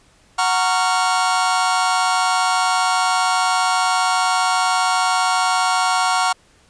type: chord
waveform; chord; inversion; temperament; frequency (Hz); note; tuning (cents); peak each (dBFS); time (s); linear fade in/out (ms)
45% pulse; Gb major seventh; none; just; 740 / 925 / 1110 / 1387.5; Gb5 / Bb5 / Db6 / F6; 0 / -14 / +2 / -12; -20 / -22 / -22 / -22; 0.38-6.33; 10
effects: pink hiss -54 dBFS RMS until 6.69 s + resampled to 22050 Hz